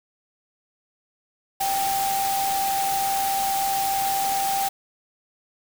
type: tone in noise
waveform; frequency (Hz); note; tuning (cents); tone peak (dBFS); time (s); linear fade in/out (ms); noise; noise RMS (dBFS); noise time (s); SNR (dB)
sine; 784; G5; 0; -22; 1.6-4.69; 10; white; -29; 1.6-4.69; +4
effects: none